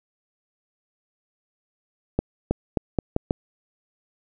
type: accelerating click train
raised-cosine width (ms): 2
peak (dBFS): -7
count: 6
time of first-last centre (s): 2.19-3.309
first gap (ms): 320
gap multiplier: 0.82
effects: none